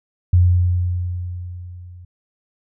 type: tone with level ramp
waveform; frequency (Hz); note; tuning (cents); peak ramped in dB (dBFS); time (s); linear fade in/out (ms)
sine; 89; F2; +33; -8 to -37; 0.33-2.05; 5
effects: none